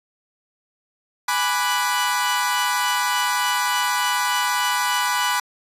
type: chord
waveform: sawtooth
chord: G# half-diminished seventh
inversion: none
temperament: equal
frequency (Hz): 830.6 / 987.8 / 1174.7 / 1480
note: G#5 / B5 / D6 / F#6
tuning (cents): 0 / 0 / 0 / 0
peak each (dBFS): -24 / -18 / -24 / -22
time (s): 1.28-5.4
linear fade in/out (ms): 5
effects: resampled to 32000 Hz